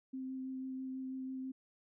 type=tone with vibrato; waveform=sine; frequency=261.6 Hz; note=C4; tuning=in tune; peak=-39 dBFS; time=0.13-1.52 s; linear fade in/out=10 ms; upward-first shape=sine; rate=6.1 Hz; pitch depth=10 cents each way; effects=none